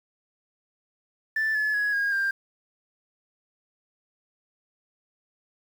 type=tone with pitch steps; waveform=sine; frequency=1761 / 1716.8 / 1673.7 / 1631.7 / 1590.8 Hz; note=A6 / A6 / G#6 / G#6 / G6; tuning=+1 / -43 / +13 / -31 / +25 cents; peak=-21 dBFS; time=1.36-2.31 s; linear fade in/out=5 ms; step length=190 ms; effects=tanh soft clip ceiling -19 dBFS + 8-bit